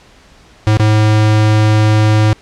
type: tone with dropouts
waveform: square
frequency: 107.5 Hz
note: A2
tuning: 40 cents flat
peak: -8 dBFS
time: 0.67-2.33 s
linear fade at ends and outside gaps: 0 ms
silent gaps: 0.771-0.797 s
effects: pink hiss -44 dBFS RMS until 2.41 s + low-pass 6000 Hz 12 dB/octave